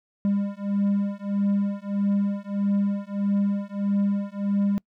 triangle beating tone pair, 200 / 201.6 Hz, G3 / G3, +35 / +49 cents, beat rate 1.6 Hz, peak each -23 dBFS, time 0.25-4.78 s, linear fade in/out 0 ms, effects noise-tail reverb RT60 0.1 s tail -26 dB re dry

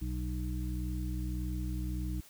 harmonic tone, 61.74 Hz, B1, in tune, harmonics 1 / 2 / 3 / 5, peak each -34 / -41 / -42 / -42 dBFS, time 0.01-2.21 s, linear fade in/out 10 ms, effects white hiss -57 dBFS RMS until 2.29 s

